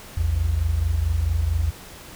sine tone pair together, 57.96 / 82.4 Hz, A#1 / E2, -9 / 0 cents, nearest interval tritone, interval 609 cents, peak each -24 / -20 dBFS, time 0.17-1.71 s, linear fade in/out 5 ms, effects pink hiss -42 dBFS RMS until 2.15 s

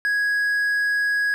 triangle tone, 1661.2 Hz, G#6, in tune, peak -17 dBFS, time 0.05-1.34 s, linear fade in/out 0 ms, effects none

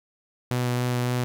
sawtooth tone with vibrato, 123.4 Hz, B2, 1 cent flat, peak -19 dBFS, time 0.51-1.24 s, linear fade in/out 0 ms, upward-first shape sine, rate 3.6 Hz, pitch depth 11 cents each way, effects 10-bit

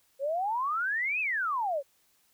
sine exponential two-way sweep, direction up then down, 526 to 2635 to 526 Hz, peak -27 dBFS, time 0.19-1.83 s, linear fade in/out 50 ms, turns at 1.2 s, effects white hiss -68 dBFS RMS until 2.33 s

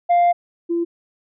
sine tone pair in turn, 698.5 / 340.1 Hz, F5 / F4, 0 / -46 cents, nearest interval octave, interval 1246 cents, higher first, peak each -9 / -17 dBFS, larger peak first, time 0.09-0.33 / 0.69-0.85 s, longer first, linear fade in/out 20 ms, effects tanh soft clip ceiling -11 dBFS

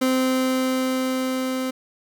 30% pulse tone with level ramp, 259.2 Hz, C4, 16 cents flat, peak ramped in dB -15 to -21 dBFS, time 0.01-1.71 s, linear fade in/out 10 ms, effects none

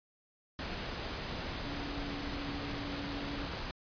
sine tone in noise, 284.1 Hz, C#4, 43 cents sharp, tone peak -41 dBFS, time 1.65-3.45 s, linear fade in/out 0 ms, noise pink, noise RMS -39 dBFS, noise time 0.59-3.71 s, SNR -5 dB, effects resampled to 11025 Hz

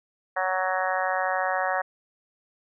harmonic tone, 186.2 Hz, F#3, 11 cents sharp, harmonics 3 / 4 / 5 / 6 / 7 / 8 / 9 / 10, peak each -30 / -28 / -33 / -32 / -35 / -35 / -32 / -33 dBFS, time 0.36-1.82 s, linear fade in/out 10 ms, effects none

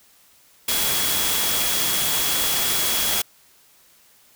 sine tone in noise, 3342 Hz, G#7, 10 cents sharp, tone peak -28 dBFS, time 0.68-3.22 s, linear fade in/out 5 ms, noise white, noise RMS -22 dBFS, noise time 0.68-3.22 s, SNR -9 dB, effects white hiss -55 dBFS RMS until 4.35 s

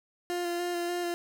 30% pulse tone with vibrato, 349.2 Hz, F4, in tune, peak -27 dBFS, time 0.3-1.14 s, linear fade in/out 0 ms, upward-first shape square, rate 3.4 Hz, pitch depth 15 cents each way, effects none

